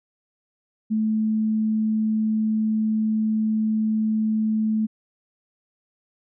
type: tone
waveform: sine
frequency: 217.7 Hz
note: A3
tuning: 18 cents flat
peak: -19 dBFS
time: 0.9-4.87 s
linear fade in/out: 20 ms
effects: none